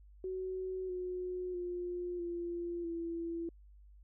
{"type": "tone with pitch steps", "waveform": "sine", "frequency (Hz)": [373.4, 363.6, 354.1, 344.8, 335.8], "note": ["F#4", "F#4", "F4", "F4", "E4"], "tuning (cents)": [16, -30, 24, -22, 32], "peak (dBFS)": -36, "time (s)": [0.24, 3.49], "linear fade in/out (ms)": 2, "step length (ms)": 650, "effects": ["added 50 Hz sine -55 dBFS peak until 4.03 s"]}